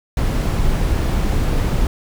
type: noise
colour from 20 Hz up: brown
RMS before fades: -17 dBFS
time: 0.17-1.87 s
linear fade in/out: 2 ms
effects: none